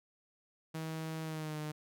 sawtooth tone with pitch glide, 159.7 to 152.31 Hz, D#3 to D#3, +45 to -37 cents, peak -34 dBFS, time 0.74-1.72 s, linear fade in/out 10 ms, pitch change -82 cents, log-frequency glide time 1.23-1.58 s, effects none

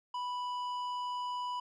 sine tone with tanh clipping, 987.8 Hz, B5, in tune, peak -36 dBFS, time 0.14-1.6 s, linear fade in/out 5 ms, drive 10 dB, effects none

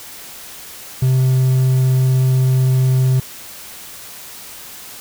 triangle tone, 129.7 Hz, C3, 15 cents flat, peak -9 dBFS, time 1.02-3.2 s, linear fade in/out 5 ms, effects white hiss -35 dBFS RMS until 5 s

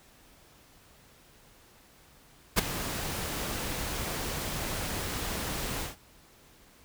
pink noise with ADSR envelope, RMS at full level -20 dBFS, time 2.56-5.96 s, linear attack 28 ms, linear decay 10 ms, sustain -14 dB, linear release 140 ms, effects pink hiss -58 dBFS RMS until 6.84 s

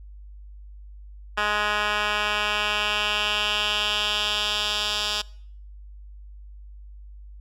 10% pulse tone with band-pass filter sweep, 209 Hz, G#3, 11 cents sharp, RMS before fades -25 dBFS, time 1.37-5.22 s, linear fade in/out 10 ms, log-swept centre 1900 to 4100 Hz, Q 2.3, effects noise-tail reverb RT60 0.6 s tail -23 dB re dry + added 50 Hz sine -40 dBFS peak until 7.4 s

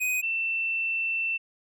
square / sine tone pair in turn, 2501 / 2680 Hz, D#7 / E7, +8 / +28 cents, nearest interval minor second, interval 120 cents, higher second, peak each -25 dBFS, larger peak neither, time 0-0.22 / 0.22-1.38 s, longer second, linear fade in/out 20 ms, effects none

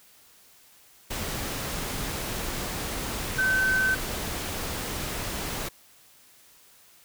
sine tone in noise, 1532 Hz, G6, 40 cents flat, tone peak -21 dBFS, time 3.38-3.95 s, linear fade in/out 10 ms, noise pink, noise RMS -32 dBFS, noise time 1.1-5.69 s, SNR +8 dB, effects white hiss -56 dBFS RMS until 7.04 s

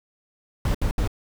brown noise bursts, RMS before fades -22 dBFS, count 3, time 0.65-1.076 s, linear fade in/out 2 ms, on 96 ms, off 69 ms, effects none

